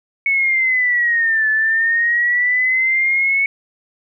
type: linear two-way sweep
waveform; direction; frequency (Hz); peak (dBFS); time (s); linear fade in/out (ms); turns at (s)
sine; down then up; 2217 to 1735 to 2217; -13; 0.26-3.46; 2; 1.49
effects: none